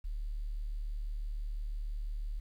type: tone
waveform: sine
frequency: 37 Hz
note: D1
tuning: 14 cents sharp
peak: -34 dBFS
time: 0.04-2.4 s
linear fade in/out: 10 ms
effects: 11-bit